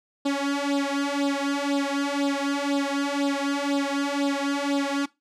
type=tone with flanger; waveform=sawtooth; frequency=281.3 Hz; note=C#4; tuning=26 cents sharp; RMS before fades=-25 dBFS; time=0.25-5.06 s; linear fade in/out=10 ms; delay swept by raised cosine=0.23 to 2.93 ms; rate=2 Hz; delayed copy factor=+0.85; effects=noise-tail reverb RT60 0.2 s tail -19 dB re dry + low-pass 7000 Hz 12 dB/octave